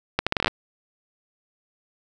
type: accelerating click train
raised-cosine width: 0.3 ms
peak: -4 dBFS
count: 10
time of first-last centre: 0.19-0.48 s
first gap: 76 ms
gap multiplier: 0.76
effects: none